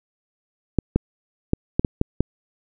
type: clicks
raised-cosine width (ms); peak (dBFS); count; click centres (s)
3; -4; 7; 0.787 / 0.96 / 1.534 / 1.795 / 1.848 / 2.014 / 2.206
effects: none